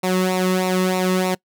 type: tone with flanger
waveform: sawtooth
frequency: 184.8 Hz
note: F#3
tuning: 2 cents flat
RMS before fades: -19 dBFS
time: 0.03-1.35 s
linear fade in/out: 10 ms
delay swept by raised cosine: 0.62 to 1.32 ms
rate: 3.2 Hz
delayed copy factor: -0.75
effects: noise-tail reverb RT60 0.1 s tail -24 dB re dry